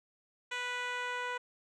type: tone with band-pass filter sweep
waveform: 10% pulse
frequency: 493 Hz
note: B4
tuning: 3 cents flat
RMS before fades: -37 dBFS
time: 0.51-1.38 s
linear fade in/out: 10 ms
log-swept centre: 2300 to 1000 Hz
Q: 0.73
effects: resampled to 24000 Hz